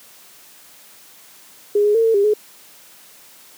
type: tone with pitch steps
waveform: sine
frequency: 412.1 / 416.5 / 454.8 / 449.8 / 401.6 / 423 Hz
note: G#4 / G#4 / A#4 / A4 / G4 / G#4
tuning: -13 / +5 / -43 / +38 / +42 / +32 cents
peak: -12 dBFS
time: 1.75-2.338 s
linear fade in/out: 5 ms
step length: 98 ms
effects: white hiss -46 dBFS RMS until 3.57 s + high-pass 150 Hz 12 dB/octave